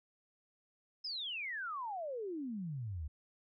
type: exponential sweep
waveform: sine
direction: down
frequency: 5260 to 70 Hz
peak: -38 dBFS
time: 1.04-3.08 s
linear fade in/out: 10 ms
effects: none